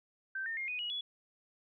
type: tone with pitch steps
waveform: sine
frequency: 1556 / 1818.6 / 2126 / 2484 / 2904 / 3394 Hz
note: G6 / A#6 / C7 / D#7 / F#7 / G#7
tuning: -13 / -43 / +27 / -3 / -33 / +37 cents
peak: -35 dBFS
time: 0.35-1.01 s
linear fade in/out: 5 ms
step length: 110 ms
effects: none